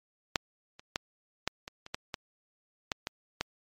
clicks, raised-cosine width 0.2 ms, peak -7 / -30 / -11 / -10 / -22 / -27 / -15 / -16 / -12 / -16 / -12 dBFS, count 11, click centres 0.358 / 0.795 / 0.959 / 1.476 / 1.679 / 1.864 / 1.945 / 2.142 / 2.918 / 3.071 / 3.41 s, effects MP3 64 kbps

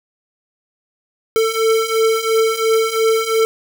square beating tone pair, 444.6 / 447.5 Hz, A4 / A4, +18 / +29 cents, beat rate 2.9 Hz, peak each -19 / -16 dBFS, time 1.36-3.45 s, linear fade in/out 0 ms, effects none

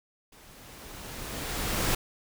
pink noise with level ramp, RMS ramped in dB -54 to -26 dBFS, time 0.32-1.95 s, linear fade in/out 5 ms, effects none

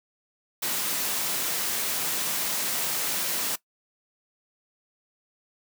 white high-pass noise, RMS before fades -28 dBFS, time 0.62-3.56 s, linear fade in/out 10 ms, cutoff 130 Hz, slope 24 dB/octave, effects noise-tail reverb RT60 0.1 s tail -19 dB re dry

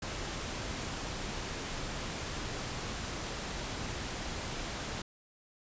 pink noise, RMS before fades -38 dBFS, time 0.02-5.02 s, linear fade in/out 5 ms, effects resampled to 16000 Hz

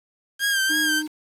sawtooth tone with vibrato, 1597 Hz, G6, 32 cents sharp, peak -16 dBFS, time 0.39-1.03 s, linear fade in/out 50 ms, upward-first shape sine, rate 3.1 Hz, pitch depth 50 cents each way
triangle tone, 306.7 Hz, D#4, 25 cents flat, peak -25 dBFS, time 0.69-1.08 s, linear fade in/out 20 ms
effects resampled to 32000 Hz + 7-bit

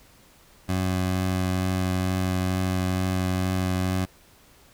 20% pulse tone with vibrato, 92.6 Hz, F#2, 2 cents sharp, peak -18 dBFS, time 0.68-4.06 s, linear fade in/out 20 ms, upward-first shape triangle, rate 2.2 Hz, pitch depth 15 cents each way, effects pink hiss -55 dBFS RMS until 4.73 s

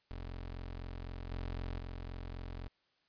25% pulse tone with level steps, 43.9 Hz, F1, 10 cents sharp, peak -38 / -34 / -38 dBFS, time 0.11-2.68 s, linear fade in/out 0 ms, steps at 1.3 / 1.78 s, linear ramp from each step 10 ms, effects white hiss -75 dBFS RMS until 3.08 s + resampled to 11025 Hz

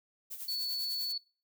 violet noise with tremolo, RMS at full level -40 dBFS, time 0.3-1.13 s, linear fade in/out 20 ms, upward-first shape sine, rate 10 Hz, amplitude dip 65%
sine tone, 4435 Hz, C#8, in tune, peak -32 dBFS, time 0.48-1.18 s, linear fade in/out 5 ms
effects noise-tail reverb RT60 0.4 s tail -25 dB re dry

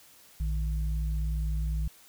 sine tone pair together, 58.15 / 155.1 Hz, A#1 / D#3, -4 / -5 cents, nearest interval octave + perfect fourth, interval 1699 cents, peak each -27 / -36 dBFS, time 0.4-1.88 s, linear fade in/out 5 ms, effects white hiss -56 dBFS RMS until 2.08 s

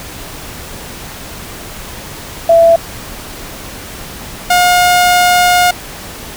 sine / sawtooth tone pair in turn, 668 / 715.1 Hz, E5 / F5, +23 / +41 cents, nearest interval minor second, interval 118 cents, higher second, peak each -3 dBFS, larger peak neither, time 2.49-2.76 / 4.5-5.71 s, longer second, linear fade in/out 5 ms, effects pink hiss -28 dBFS RMS until 6.36 s

